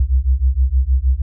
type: beating tone pair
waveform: sine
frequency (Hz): 62 / 68.4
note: B1 / C#2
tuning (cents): +7 / -23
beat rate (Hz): 6.4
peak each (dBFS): -15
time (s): 0-1.22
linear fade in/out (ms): 5
effects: none